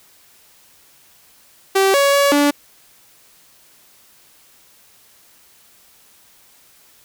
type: tone with pitch steps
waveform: sawtooth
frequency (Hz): 387.6 / 560 / 564 / 288.8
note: G4 / C#5 / C#5 / D4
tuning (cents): -20 / +18 / +30 / -29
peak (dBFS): -8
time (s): 1.75-2.51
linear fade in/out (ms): 10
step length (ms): 190
effects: white hiss -51 dBFS RMS until 7.04 s